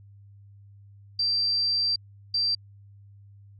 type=tone bursts at uneven times; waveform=sine; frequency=4699 Hz; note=D8; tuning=in tune; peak=-22 dBFS; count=2; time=1.19-1.96 / 2.34-2.55 s; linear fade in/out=5 ms; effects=added 100 Hz sine -48 dBFS peak until 3.59 s